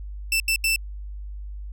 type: tone bursts at uneven times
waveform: sawtooth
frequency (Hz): 2663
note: E7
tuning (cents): +17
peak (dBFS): -16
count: 3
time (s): 0.32-0.4 / 0.48-0.56 / 0.64-0.76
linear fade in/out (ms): 2
effects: added 50 Hz sine -32 dBFS peak until 1.72 s